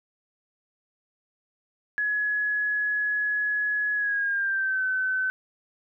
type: tone with pitch glide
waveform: sine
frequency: 1688 to 1521.3 Hz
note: G#6 to F#6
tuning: +28 to +48 cents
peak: -23 dBFS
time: 1.98-5.3 s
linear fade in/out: 0 ms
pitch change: -180 cents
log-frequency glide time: 3.94-4.84 s
effects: none